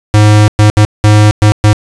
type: tone bursts at uneven times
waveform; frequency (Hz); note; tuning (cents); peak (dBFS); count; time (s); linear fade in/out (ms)
square; 105.6; G#2; +29; -3; 6; 0.14-0.48 / 0.59-0.7 / 0.77-0.85 / 1.04-1.31 / 1.42-1.52 / 1.64-1.73; 0
effects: resampled to 22050 Hz + 7-bit